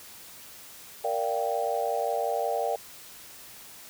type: chord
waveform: sine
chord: G minor seventh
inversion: first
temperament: equal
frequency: 466.2 / 587.3 / 698.5 / 784 Hz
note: Bb4 / D5 / F5 / G5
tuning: 0 / 0 / 0 / 0 cents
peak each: -31 dBFS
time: 1.04-2.76 s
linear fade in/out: 5 ms
effects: white hiss -47 dBFS RMS until 3.89 s